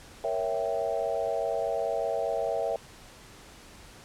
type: chord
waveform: sine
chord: A# diminished seventh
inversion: none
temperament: equal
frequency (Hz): 466.2 / 554.4 / 659.3 / 784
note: A#4 / C#5 / E5 / G5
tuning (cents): 0 / 0 / 0 / 0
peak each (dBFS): -33 / -32 / -30 / -35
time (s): 0.24-2.76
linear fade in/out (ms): 2
effects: pink hiss -50 dBFS RMS until 4.04 s + low-pass 10000 Hz 12 dB/octave